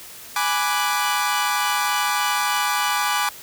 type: chord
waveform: sawtooth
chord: G# half-diminished seventh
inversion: none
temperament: equal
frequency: 830.6 / 987.8 / 1174.7 / 1480 Hz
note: G#5 / B5 / D6 / F#6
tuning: 0 / 0 / 0 / 0 cents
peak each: -21 / -22 / -20 / -24 dBFS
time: 0.36-3.29 s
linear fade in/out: 2 ms
effects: white hiss -40 dBFS RMS until 3.42 s